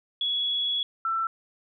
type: tone pair in turn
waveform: sine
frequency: 3368 / 1336.6 Hz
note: G#7 / E6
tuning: +24 / +24 cents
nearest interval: octave + major third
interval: 1600 cents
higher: first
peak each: -24 dBFS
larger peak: neither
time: 0.21-0.83 / 1.05-1.27 s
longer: first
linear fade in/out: 2 ms
effects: none